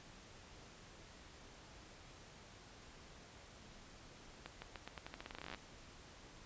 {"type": "accelerating click train", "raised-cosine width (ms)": 0.3, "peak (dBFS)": -30, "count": 21, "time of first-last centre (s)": [4.46, 5.547], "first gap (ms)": 160, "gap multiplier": 0.86, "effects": ["pink hiss -58 dBFS RMS until 6.45 s", "resampled to 16000 Hz"]}